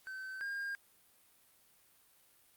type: tone pair in turn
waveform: triangle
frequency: 1536 / 1611 Hz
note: G6 / G6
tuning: -36 / +47 cents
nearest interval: minor second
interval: 83 cents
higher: second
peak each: -40 / -35 dBFS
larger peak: second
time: 0.07-0.41 / 0.41-0.75 s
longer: neither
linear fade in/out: 0 ms
effects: white hiss -67 dBFS RMS until 2.56 s + Opus 48 kbps